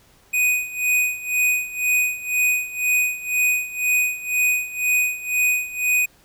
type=tone with tremolo; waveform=square; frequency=2489 Hz; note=D#7; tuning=in tune; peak=-16 dBFS; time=0.33-6.06 s; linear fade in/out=10 ms; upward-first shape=sine; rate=2 Hz; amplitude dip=85%; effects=pink hiss -55 dBFS RMS until 6.24 s